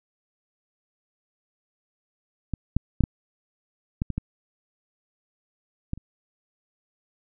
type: clicks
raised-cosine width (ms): 5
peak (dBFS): -15 / -8 / -7 / -7 / -12 / -16 / -14 / -15 / -29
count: 9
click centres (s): 2.537 / 2.766 / 3.007 / 3.038 / 4.019 / 4.103 / 4.18 / 5.934 / 5.976
effects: none